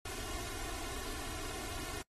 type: noise with comb filter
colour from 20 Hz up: pink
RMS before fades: -42 dBFS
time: 0.05-2.02 s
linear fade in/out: 5 ms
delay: 2.8 ms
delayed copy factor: +1
effects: noise-tail reverb RT60 0.1 s tail -24 dB re dry + AAC 32 kbps